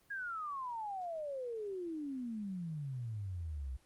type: exponential sweep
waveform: sine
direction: down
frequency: 1661.2 to 61.74 Hz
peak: -38 dBFS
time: 0.1-3.77 s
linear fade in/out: 10 ms
effects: pink hiss -69 dBFS RMS until 3.85 s + Opus 24 kbps

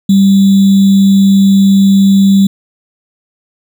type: tone with sample-and-hold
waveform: sine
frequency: 196 Hz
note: G3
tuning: in tune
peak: -3 dBFS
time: 0.09-2.47 s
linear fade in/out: 5 ms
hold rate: 3675 Hz
effects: none

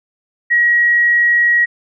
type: tone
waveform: sine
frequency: 1904 Hz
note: A#6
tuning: 36 cents sharp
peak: -9 dBFS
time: 0.5-1.66 s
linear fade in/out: 20 ms
effects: none

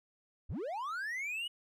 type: linear sweep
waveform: triangle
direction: up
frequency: 32.48 to 2960 Hz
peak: -34 dBFS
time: 0.49-1.48 s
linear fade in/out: 10 ms
effects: none

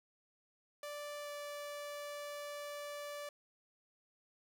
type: tone with pitch glide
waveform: sawtooth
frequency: 586 to 582.3 Hz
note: D5 to D5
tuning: -4 to -15 cents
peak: -39 dBFS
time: 0.83-3.29 s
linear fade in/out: 2 ms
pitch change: -11 cents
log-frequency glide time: 1.23-1.29 s
effects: none

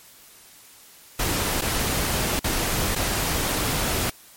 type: noise with dropouts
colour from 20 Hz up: pink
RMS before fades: -24 dBFS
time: 1.19-4.1 s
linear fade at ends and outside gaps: 5 ms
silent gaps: 1.611-1.618 / 2.394-2.441 / 2.952-2.96 s
effects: white hiss -49 dBFS RMS until 4.36 s + MP3 64 kbps

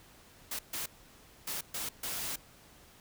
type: noise bursts at uneven times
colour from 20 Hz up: white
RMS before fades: -37 dBFS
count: 5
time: 0.51-0.59 / 0.73-0.86 / 1.47-1.61 / 1.74-1.89 / 2.03-2.36 s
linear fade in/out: 5 ms
effects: pink hiss -58 dBFS RMS until 3 s

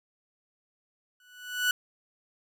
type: tone with exponential growth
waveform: 30% pulse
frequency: 1480 Hz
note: F#6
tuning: in tune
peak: -18 dBFS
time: 1.2-1.71 s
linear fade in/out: 2 ms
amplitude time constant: 110 ms
effects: none

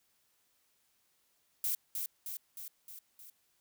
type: noise with echo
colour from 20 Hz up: violet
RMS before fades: -33 dBFS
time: 1.64-1.75 s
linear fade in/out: 2 ms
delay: 310 ms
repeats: 5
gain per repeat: -4 dB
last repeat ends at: 3.3 s
effects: white hiss -74 dBFS RMS until 3.6 s

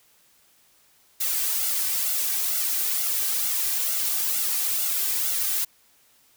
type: noise with flanger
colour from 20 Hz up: blue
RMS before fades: -25 dBFS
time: 1.2-5.65 s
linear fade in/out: 10 ms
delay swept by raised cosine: 1.4 to 2.6 ms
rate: 2.2 Hz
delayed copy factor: +0.75
effects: white hiss -60 dBFS RMS until 6.36 s

